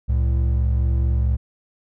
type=tone pair together; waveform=triangle; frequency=67.59 / 112.1 Hz; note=C#2 / A2; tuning=-43 / +33 cents; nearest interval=major sixth; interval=876 cents; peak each=-15 / -22 dBFS; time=0.08-1.37 s; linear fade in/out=20 ms; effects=none